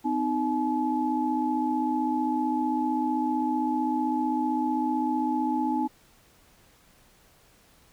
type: tone cluster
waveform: sine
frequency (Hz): 254.9 / 310.5 / 856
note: C4 / D#4 / A5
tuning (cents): -45 / -3 / -48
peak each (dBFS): -28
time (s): 0.04-5.88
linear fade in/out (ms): 20
effects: pink hiss -59 dBFS RMS until 7.92 s